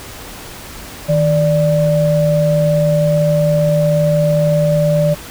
sine tone pair together, 156.91 / 587.3 Hz, D#3 / D5, +15 / 0 cents, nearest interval octave + major seventh, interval 2285 cents, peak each -13 dBFS, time 1.08-5.15 s, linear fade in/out 20 ms, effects pink hiss -32 dBFS RMS until 5.3 s

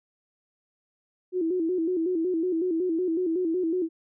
sine tone with vibrato, 345.3 Hz, F4, 20 cents flat, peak -23 dBFS, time 1.32-3.89 s, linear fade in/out 50 ms, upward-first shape square, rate 5.4 Hz, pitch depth 100 cents each way, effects none

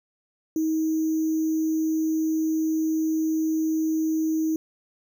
sine tone with sample-and-hold, 317.3 Hz, D#4, 34 cents sharp, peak -21 dBFS, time 0.56-4.56 s, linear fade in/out 2 ms, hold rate 6300 Hz, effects none

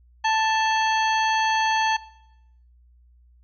harmonic tone with a mistuned harmonic, 881 Hz, A5, 2 cents sharp, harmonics 1 / 2 / 3 / 4 / 5 / 7, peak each -20 / -26 / -30 / -32 / -34 / -37 dBFS, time 0.24-1.97 s, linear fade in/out 10 ms, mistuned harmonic 4, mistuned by -120 cents, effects noise-tail reverb RT60 0.8 s tail -19 dB re dry + added 60 Hz sine -52 dBFS peak until 3.43 s

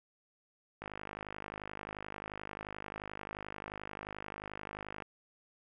click train, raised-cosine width 0.5 ms, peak -26 dBFS, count 217, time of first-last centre 0.82-5.022 s, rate 51.4 Hz, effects none

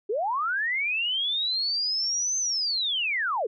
sine linear two-way sweep, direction up then down, 375.4 to 6272 to 375.4 Hz, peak -24 dBFS, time 0.09-3.47 s, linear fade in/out 10 ms, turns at 2.38 s, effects none

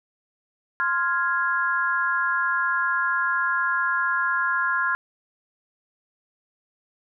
sine chord, F minor, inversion second, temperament equal, 1046.5 / 1396.9 / 1661.2 Hz, C6 / F6 / Ab6, 0 / 0 / 0 cents, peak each -26 / -24 / -25 dBFS, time 0.8-4.95 s, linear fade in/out 0 ms, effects none

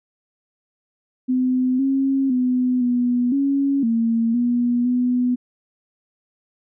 sine tone with pitch steps, 254.8 / 270.3 / 251.5 / 244.8 / 277.3 / 228.9 / 241.8 / 247.8 Hz, C4 / C#4 / B3 / B3 / C#4 / A#3 / B3 / B3, -46 / -44 / +32 / -15 / +1 / -31 / -36 / +6 cents, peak -16 dBFS, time 1.28-5.36 s, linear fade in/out 20 ms, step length 510 ms, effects none

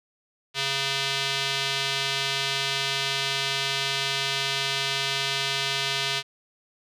square tone with band-pass filter, 137.3 Hz, C#3, 16 cents flat, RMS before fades -27 dBFS, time 0.54-6.23 s, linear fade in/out 50 ms, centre 3500 Hz, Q 1.7, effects none

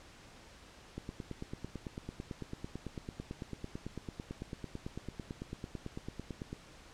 click train, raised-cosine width 3 ms, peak -27 dBFS, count 51, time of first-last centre 0.98-6.529 s, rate 9.01 Hz, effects pink hiss -56 dBFS RMS until 6.93 s + low-pass 7000 Hz 12 dB/octave

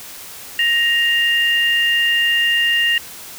sine tone pair together, 1872 / 2803 Hz, A#6 / F7, +7 / +6 cents, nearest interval perfect fifth, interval 699 cents, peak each -16 dBFS, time 0.59-2.98 s, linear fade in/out 2 ms, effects white hiss -35 dBFS RMS until 3.38 s

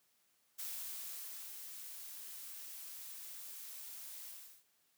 blue noise with ADSR envelope, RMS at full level -43 dBFS, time 0.58-4.64 s, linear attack 16 ms, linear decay 920 ms, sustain -6 dB, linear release 370 ms, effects white hiss -75 dBFS RMS until 4.97 s + high-pass 100 Hz 12 dB/octave

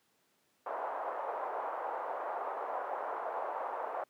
white band-pass noise, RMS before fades -38 dBFS, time 0.66-4.04 s, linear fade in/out 5 ms, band 530 to 1000 Hz, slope 24 dB/octave, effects pink hiss -73 dBFS RMS until 4.09 s + high-pass 200 Hz 12 dB/octave

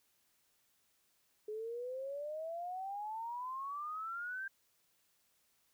sine exponential sweep, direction up, 420.4 to 1594 Hz, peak -39 dBFS, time 1.48-4.48 s, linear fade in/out 5 ms, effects white hiss -75 dBFS RMS until 5.73 s

